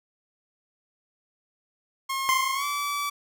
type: tone with pitch glide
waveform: sawtooth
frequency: 1075 to 1152.2 Hz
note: C6 to D6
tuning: +47 to -33 cents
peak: -23 dBFS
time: 2.09-3.1 s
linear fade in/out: 10 ms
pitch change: +120 cents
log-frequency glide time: 2.54-2.65 s
type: tone with exponential decay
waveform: 25% pulse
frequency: 1046.5 Hz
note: C6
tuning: in tune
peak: -15 dBFS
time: 2.29-3.08 s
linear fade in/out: 0 ms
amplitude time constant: 170 ms
effects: none